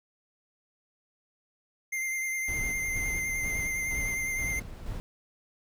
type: tone with vibrato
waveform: square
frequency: 2093 Hz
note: C7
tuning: in tune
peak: -30 dBFS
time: 1.92-4.6 s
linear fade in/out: 10 ms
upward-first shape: triangle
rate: 9.8 Hz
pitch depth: 23 cents each way
type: noise with tremolo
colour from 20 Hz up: brown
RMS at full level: -36 dBFS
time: 2.48-5 s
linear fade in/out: 0 ms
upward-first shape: square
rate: 2.1 Hz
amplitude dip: 45%
effects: none